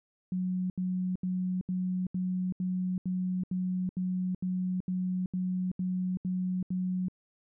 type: tone bursts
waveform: sine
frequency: 183.5 Hz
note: F#3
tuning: 14 cents flat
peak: -28 dBFS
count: 15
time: 0.32-7.084 s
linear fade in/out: 2 ms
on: 380 ms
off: 76 ms
effects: none